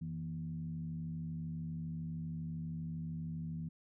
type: tone with frequency modulation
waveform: sine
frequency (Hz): 162.3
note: E3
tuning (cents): -27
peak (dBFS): -38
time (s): 0.01-3.69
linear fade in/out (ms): 10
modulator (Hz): 72.7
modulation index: 0.67
effects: none